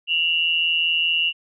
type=tone pair together; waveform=sine; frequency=2736 / 2901 Hz; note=F7 / F#7; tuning=-36 / -35 cents; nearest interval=minor second; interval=101 cents; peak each=-21 / -20 dBFS; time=0.07-1.33 s; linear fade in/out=50 ms; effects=none